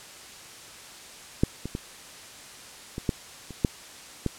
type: clicks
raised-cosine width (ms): 3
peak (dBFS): -6 / -19 / -17 / -19 / -10 / -26 / -7 / -12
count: 8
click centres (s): 1.435 / 1.656 / 1.751 / 2.981 / 3.092 / 3.507 / 3.648 / 4.263
effects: white hiss -45 dBFS RMS until 4.38 s + low-pass 9000 Hz 12 dB/octave